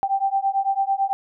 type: beating tone pair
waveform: sine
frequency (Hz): 779 / 788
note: G5 / G5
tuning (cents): -11 / +9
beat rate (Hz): 9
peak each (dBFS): -22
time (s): 0.03-1.13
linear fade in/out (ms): 0
effects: none